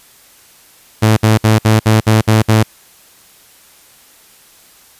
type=tone bursts; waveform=sawtooth; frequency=109.5 Hz; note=A2; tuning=8 cents flat; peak=-3 dBFS; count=8; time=1.02-2.633 s; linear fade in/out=10 ms; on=150 ms; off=59 ms; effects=white hiss -45 dBFS RMS until 4.99 s + resampled to 32000 Hz